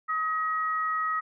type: tone pair together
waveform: sine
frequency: 1268.1 / 1900 Hz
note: D#6 / A#6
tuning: +33 / +33 cents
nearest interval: perfect fifth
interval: 700 cents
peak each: -26 / -33 dBFS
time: 0.08-1.21 s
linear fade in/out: 20 ms
effects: none